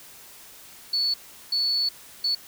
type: tone bursts at uneven times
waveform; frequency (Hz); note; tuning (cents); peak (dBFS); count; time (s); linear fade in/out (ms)
sine; 4435; C#8; 0; -21; 3; 0.93-1.14 / 1.52-1.89 / 2.24-2.35; 5
effects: white hiss -47 dBFS RMS until 2.47 s